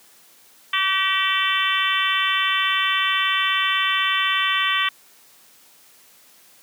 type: harmonic tone with a mistuned harmonic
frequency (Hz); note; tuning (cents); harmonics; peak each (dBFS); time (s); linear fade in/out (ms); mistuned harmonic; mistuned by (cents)
383.7; G4; -37; 3 / 4 / 5 / 6 / 7 / 8 / 9; -24 / -28 / -24 / -28 / -27 / -25 / -27; 0.73-4.89; 5; 9; +19
effects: white hiss -52 dBFS RMS until 6.62 s + high-pass 150 Hz 12 dB/octave